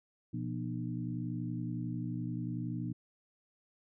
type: harmonic tone with a mistuned harmonic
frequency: 60.7 Hz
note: B1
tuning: 29 cents flat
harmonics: 2 / 3 / 4 / 5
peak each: -38 / -40 / -41 / -42 dBFS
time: 0.33-2.93 s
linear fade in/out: 10 ms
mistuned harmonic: 3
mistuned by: -91 cents
effects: none